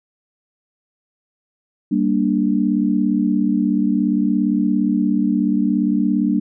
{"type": "chord", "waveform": "sine", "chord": "G minor", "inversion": "none", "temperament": "equal", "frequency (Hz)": [196, 233.1, 293.7], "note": ["G3", "Bb3", "D4"], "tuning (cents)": [0, 0, 0], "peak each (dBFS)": -19, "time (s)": [1.91, 6.4], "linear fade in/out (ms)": 10, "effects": []}